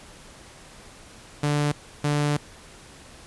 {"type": "tone pair in turn", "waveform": "sawtooth", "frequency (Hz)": [146.83, 146.83], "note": ["D3", "D3"], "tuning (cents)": [0, 0], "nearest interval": "unison", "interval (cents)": 0, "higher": "neither", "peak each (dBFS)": -17, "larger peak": "neither", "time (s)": [[1.43, 1.72], [2.04, 2.37]], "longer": "second", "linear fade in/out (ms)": 5, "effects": ["pink hiss -47 dBFS RMS until 3.26 s", "resampled to 24000 Hz"]}